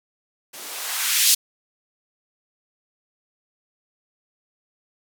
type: noise with band-pass filter sweep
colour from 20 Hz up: violet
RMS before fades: -22 dBFS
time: 0.53-1.35 s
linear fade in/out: 10 ms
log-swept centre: 230 to 4300 Hz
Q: 1.1
effects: none